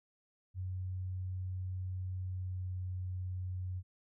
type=tone with pitch glide; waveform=sine; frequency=92.5 to 91.81 Hz; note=F#2 to F#2; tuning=0 to -13 cents; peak=-36 dBFS; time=0.54-3.83 s; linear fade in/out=50 ms; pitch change=-13 cents; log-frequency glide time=2.21-2.75 s; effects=none